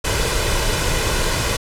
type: noise with comb filter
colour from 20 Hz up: pink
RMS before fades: -19 dBFS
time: 0.04-1.57 s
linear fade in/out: 10 ms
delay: 2 ms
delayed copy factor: +0.5
effects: low-pass 10000 Hz 12 dB/octave